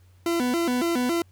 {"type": "tone with vibrato", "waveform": "40% pulse", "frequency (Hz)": 290, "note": "D4", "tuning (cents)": -22, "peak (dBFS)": -21, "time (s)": [0.26, 1.22], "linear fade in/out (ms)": 2, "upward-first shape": "square", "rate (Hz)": 3.6, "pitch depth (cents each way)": 270, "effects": ["added 91 Hz sine -52 dBFS peak until 1.31 s", "pink hiss -65 dBFS RMS until 1.31 s"]}